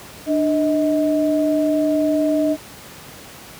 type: tone pair together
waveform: sine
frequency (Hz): 298.2 / 631.9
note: D4 / D#5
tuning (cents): +27 / +27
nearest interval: octave + minor second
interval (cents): 1300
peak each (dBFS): -17 / -19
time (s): 0.26-2.57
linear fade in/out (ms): 50
effects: pink hiss -39 dBFS RMS until 3.59 s + high-pass 80 Hz 12 dB/octave